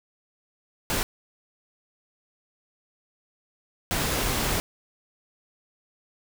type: noise bursts at uneven times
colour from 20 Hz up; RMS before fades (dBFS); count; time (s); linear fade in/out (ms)
pink; -26; 2; 0.9-1.03 / 3.91-4.6; 0
effects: none